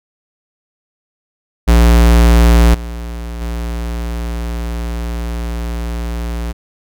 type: tone with level steps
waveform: square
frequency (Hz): 58.27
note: A#1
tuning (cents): 0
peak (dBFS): -6 / -23 / -19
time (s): 1.67-6.53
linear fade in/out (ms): 20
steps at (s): 2.74 / 3.41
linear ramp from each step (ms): 5
effects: none